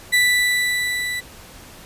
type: tone with level ramp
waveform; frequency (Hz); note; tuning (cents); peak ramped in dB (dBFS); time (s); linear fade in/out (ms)
35% pulse; 1975.5; B6; 0; -11 to -22; 0.12-1.21; 20
effects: pink hiss -42 dBFS RMS until 1.85 s + resampled to 32000 Hz